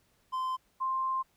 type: tone pair in turn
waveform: triangle / sine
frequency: 1035 / 1050.7 Hz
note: C6 / C6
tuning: -19 / +7 cents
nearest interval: unison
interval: 26 cents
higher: second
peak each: -28 dBFS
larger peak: neither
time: 0.32-0.57 / 0.8-1.23 s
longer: second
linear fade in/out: 20 ms
effects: pink hiss -70 dBFS RMS until 1.36 s